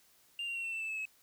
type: tone with pitch steps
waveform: sine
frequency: 2794 / 2762 / 2730 / 2699 / 2668 / 2637 / 2607 / 2577 Hz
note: F7 / F7 / F7 / E7 / E7 / E7 / E7 / E7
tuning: 0 / -20 / -40 / +40 / +20 / 0 / -20 / -40 cents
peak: -33 dBFS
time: 0.39-1.054 s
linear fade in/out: 2 ms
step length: 83 ms
effects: tanh soft clip ceiling -34 dBFS + white hiss -66 dBFS RMS until 1.22 s